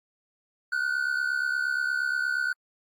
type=tone pair together; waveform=triangle; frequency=1447.5 / 1516 Hz; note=F#6 / F#6; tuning=-38 / +42 cents; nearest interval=minor second; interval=80 cents; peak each=-26 dBFS; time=0.72-2.53 s; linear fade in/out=5 ms; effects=AAC 64 kbps